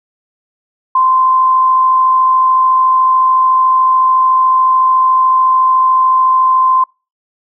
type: tone with amplitude modulation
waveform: sine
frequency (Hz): 1038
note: C6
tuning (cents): -14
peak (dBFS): -6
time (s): 0.95-6.84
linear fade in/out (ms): 5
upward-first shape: sine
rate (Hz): 53.8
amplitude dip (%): 25
effects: noise-tail reverb RT60 0.3 s tail -26 dB re dry